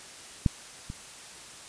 clicks, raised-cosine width 5 ms, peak -9 / -24 dBFS, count 2, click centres 0.462 / 0.901 s, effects white hiss -46 dBFS RMS until 1.68 s + resampled to 22050 Hz

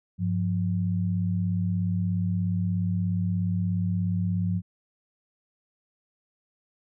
sine tone pair together, 100 / 176.87 Hz, G2 / F3, +35 / +22 cents, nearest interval minor seventh, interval 987 cents, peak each -26 dBFS, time 0.18-4.62 s, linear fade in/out 50 ms, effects none

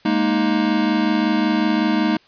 square chord, Ab suspended second, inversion none, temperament equal, 207.7 / 233.1 / 311.1 Hz, Ab3 / Bb3 / Eb4, 0 / 0 / 0 cents, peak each -22 / -22 / -20 dBFS, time 0.05-2.17 s, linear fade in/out 5 ms, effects white hiss -53 dBFS RMS until 2.27 s + resampled to 11025 Hz

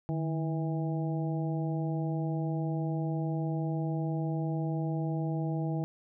harmonic tone with a mistuned harmonic, 162.6 Hz, E3, 23 cents flat, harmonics 1 / 2 / 3 / 4 / 5, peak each -30 / -36 / -43 / -42 / -43 dBFS, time 0.09-5.84 s, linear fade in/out 0 ms, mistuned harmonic 1, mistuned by -90 cents, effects none

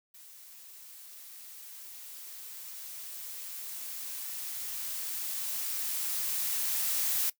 blue noise with level ramp, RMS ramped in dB -52 to -29 dBFS, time 0.14-7.3 s, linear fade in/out 5 ms, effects noise-tail reverb RT60 0.1 s tail -19 dB re dry

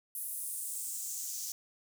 white noise with high-pass filter sweep, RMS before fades -39 dBFS, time 0.15-1.52 s, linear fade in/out 2 ms, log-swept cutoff 11000 to 5900 Hz, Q 2.8, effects none

